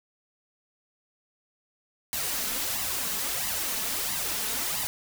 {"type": "noise with flanger", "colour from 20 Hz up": "white", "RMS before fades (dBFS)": -30, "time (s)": [2.13, 4.87], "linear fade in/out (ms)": 0, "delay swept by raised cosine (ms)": [1, 4.7], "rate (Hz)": 1.5, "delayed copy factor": 0.65, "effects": []}